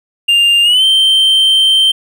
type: tone with pitch glide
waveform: triangle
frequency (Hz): 2800 to 3125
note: F7 to G7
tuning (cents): +4 to -6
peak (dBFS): -5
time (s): 0.28-1.92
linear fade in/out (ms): 10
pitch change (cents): +190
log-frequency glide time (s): 0.63-0.84
effects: none